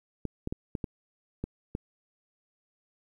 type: clicks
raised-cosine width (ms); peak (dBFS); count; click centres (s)
3; -19; 7; 0.253 / 0.474 / 0.525 / 0.752 / 0.842 / 1.44 / 1.751
effects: 10-bit